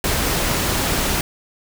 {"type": "noise", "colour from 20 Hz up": "pink", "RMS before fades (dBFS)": -20, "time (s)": [0.04, 1.21], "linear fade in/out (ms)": 2, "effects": []}